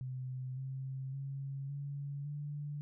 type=tone with pitch steps; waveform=sine; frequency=128.8 / 132.96 / 137.25 / 141.68 / 146.25 Hz; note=C3 / C3 / C#3 / C#3 / D3; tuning=-27 / +28 / -17 / +38 / -7 cents; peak=-38 dBFS; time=0.01-2.81 s; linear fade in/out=0 ms; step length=560 ms; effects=none